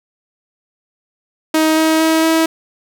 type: tone with pitch steps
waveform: sawtooth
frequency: 315.3 / 318 / 320.8 / 323.6 Hz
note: D#4 / D#4 / E4 / E4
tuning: +23 / +38 / -47 / -32 cents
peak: -7 dBFS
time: 1.54-2.46 s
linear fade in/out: 5 ms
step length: 230 ms
effects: none